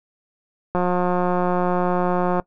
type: click train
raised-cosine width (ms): 1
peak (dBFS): -8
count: 296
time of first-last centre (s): 0.75-2.398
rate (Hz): 179
effects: noise-tail reverb RT60 0.1 s tail -21 dB re dry